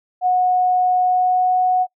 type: tone with pitch glide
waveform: sine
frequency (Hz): 731 to 735.7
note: F#5 to F#5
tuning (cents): -21 to -10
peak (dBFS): -13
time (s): 0.21-1.87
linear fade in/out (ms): 50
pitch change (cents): +11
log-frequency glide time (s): 1.01-1.57
effects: noise-tail reverb RT60 0.1 s tail -24 dB re dry